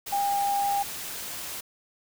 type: tone in noise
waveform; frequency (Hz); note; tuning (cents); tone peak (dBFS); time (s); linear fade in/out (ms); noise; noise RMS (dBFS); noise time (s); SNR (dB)
sine; 803; G5; +41; -23; 0.12-0.83; 10; white; -36; 0.06-1.61; +10
effects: none